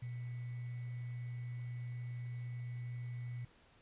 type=tone with sample-and-hold; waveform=sine; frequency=121.5 Hz; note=B2; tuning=28 cents flat; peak=-40 dBFS; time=0.02-3.45 s; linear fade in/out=5 ms; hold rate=2100 Hz; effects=pink hiss -66 dBFS RMS until 3.81 s + resampled to 8000 Hz